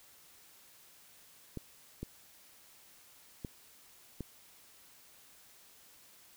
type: clicks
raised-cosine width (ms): 3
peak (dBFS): -26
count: 4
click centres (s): 1.573 / 2.03 / 3.448 / 4.207
effects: white hiss -60 dBFS RMS until 6.36 s